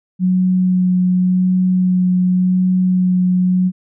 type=tone with vibrato; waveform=sine; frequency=183.1 Hz; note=F#3; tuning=18 cents flat; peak=-11 dBFS; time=0.19-3.72 s; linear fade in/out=50 ms; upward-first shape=sine; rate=0.89 Hz; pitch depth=11 cents each way; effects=none